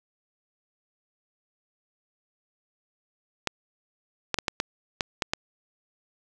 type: clicks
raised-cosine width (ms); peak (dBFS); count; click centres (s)
0.2; -7; 8; 3.473 / 4.343 / 4.387 / 4.482 / 4.601 / 5.008 / 5.222 / 5.335
effects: none